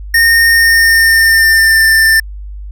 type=tone with pitch glide; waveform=square; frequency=1837 to 1785.7 Hz; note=A#6 to A6; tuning=-26 to +25 cents; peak=-6 dBFS; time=0.14-2.2 s; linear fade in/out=5 ms; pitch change=-49 cents; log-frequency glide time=0.51-1.86 s; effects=added 50 Hz sine -23 dBFS peak until 2.71 s